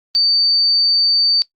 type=tone; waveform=sine; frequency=4589 Hz; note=D8; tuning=41 cents flat; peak=-11 dBFS; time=0.15-1.42 s; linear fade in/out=0 ms; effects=noise-tail reverb RT60 0.1 s tail -19 dB re dry + Opus 32 kbps